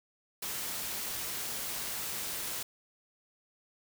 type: noise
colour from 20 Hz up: white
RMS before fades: -37 dBFS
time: 0.42-2.63 s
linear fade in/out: 5 ms
effects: none